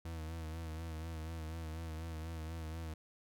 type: tone with vibrato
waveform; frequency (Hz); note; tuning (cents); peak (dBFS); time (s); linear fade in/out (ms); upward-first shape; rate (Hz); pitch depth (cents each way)
40% pulse; 80.7; E2; -36; -40; 0.05-2.94; 5; sine; 4.1; 49
effects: none